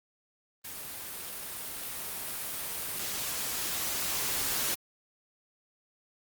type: noise with level ramp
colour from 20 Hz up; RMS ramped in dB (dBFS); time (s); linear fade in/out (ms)
white; -41 to -30; 0.64-4.75; 10
effects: Opus 32 kbps